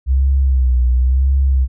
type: tone with vibrato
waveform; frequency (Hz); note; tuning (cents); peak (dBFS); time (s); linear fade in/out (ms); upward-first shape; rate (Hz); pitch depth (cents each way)
sine; 64.6; C2; -21; -10; 0.06-1.68; 50; sine; 0.95; 84
effects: none